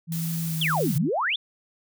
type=tone with pitch glide; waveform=sine; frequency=164.81 to 158.01 Hz; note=E3 to D#3; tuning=0 to +27 cents; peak=-26 dBFS; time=0.07-1.1 s; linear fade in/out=50 ms; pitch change=-73 cents; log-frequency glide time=0.41-0.68 s
type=noise; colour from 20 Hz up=blue; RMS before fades=-35 dBFS; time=0.12-0.98 s; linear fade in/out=2 ms
type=exponential two-way sweep; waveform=sine; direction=down then up; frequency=3672 to 123.47 to 3672 Hz; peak=-22 dBFS; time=0.61-1.36 s; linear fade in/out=5 ms; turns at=0.96 s
effects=none